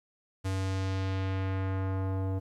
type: tone with low-pass filter sweep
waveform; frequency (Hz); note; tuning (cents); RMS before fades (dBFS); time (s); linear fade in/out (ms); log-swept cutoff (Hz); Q
square; 95.4; G2; -47; -31; 0.44-2.4; 20; 10000 to 670; 1
effects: 11-bit